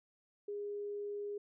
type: tone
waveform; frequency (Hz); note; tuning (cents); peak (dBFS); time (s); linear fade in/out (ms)
sine; 410; G#4; -22; -38; 0.48-1.38; 5
effects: none